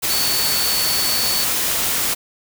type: tone in noise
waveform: sine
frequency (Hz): 4462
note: C#8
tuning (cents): +11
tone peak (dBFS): -21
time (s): 0.09-1.45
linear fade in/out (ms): 20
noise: white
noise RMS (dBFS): -20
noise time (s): 0.02-2.15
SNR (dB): -4
effects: none